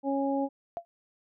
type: harmonic tone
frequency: 275.5 Hz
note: C#4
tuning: 11 cents flat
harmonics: 1 / 2 / 3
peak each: -28 / -31 / -33 dBFS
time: 0.03-0.49 s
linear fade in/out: 50 ms
type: tone with exponential decay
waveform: sine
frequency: 684 Hz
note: F5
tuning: 36 cents flat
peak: -27 dBFS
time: 0.77-0.85 s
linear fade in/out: 0 ms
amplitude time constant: 17 ms
effects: none